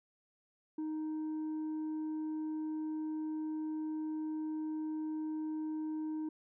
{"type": "tone with tanh clipping", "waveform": "sine", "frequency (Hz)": 311.1, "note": "D#4", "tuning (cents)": 0, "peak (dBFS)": -36, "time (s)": [0.78, 6.29], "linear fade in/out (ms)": 5, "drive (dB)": 3, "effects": []}